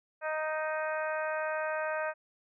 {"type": "harmonic tone", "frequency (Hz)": 311.1, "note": "D#4", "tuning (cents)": 0, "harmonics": [2, 3, 4, 5, 6, 7, 8], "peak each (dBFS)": [-33, -39, -40, -37, -43, -51, -46], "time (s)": [0.21, 2.14], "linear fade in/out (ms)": 50, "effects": []}